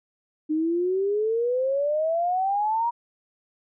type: exponential sweep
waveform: sine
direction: up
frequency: 303.5 to 958 Hz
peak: -21 dBFS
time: 0.49-2.91 s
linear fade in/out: 20 ms
effects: none